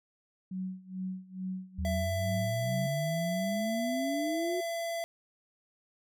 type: tone with tremolo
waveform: sine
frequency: 186.6 Hz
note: F#3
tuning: 15 cents sharp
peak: -32 dBFS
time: 0.51-2.87 s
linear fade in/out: 5 ms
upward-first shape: sine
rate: 2.3 Hz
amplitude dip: 90%
type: exponential sweep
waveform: sine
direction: up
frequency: 75.7 to 370 Hz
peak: -31 dBFS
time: 1.78-4.61 s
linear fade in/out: 10 ms
type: tone with pitch glide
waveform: square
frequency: 667 to 672.4 Hz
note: E5 to E5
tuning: +20 to +34 cents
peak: -33 dBFS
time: 1.85-5.04 s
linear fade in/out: 0 ms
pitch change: +14 cents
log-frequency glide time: 2.91-4.5 s
effects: none